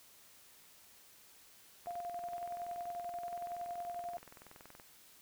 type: click train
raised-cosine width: 0.5 ms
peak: -38 dBFS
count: 63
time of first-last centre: 1.86-4.798 s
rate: 21.1 Hz
type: tone with tremolo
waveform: sine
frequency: 698.5 Hz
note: F5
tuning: in tune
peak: -38 dBFS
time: 1.87-4.17 s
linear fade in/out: 0 ms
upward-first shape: square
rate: 11 Hz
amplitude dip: 35%
effects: white hiss -61 dBFS RMS until 5.21 s